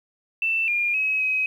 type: tone with pitch steps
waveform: sine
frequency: 2666 / 2411 / 2555 / 2535 Hz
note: E7 / D7 / D#7 / D#7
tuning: +19 / +45 / +45 / +32 cents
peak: -20 dBFS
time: 0.42-1.46 s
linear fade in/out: 2 ms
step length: 260 ms
effects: 9-bit